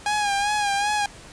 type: tone with vibrato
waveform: sawtooth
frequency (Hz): 819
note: G#5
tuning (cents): -24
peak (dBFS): -17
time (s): 0.06-1.06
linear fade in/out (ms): 2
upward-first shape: sine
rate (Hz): 2.6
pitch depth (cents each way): 50
effects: pink hiss -44 dBFS RMS until 1.32 s + resampled to 22050 Hz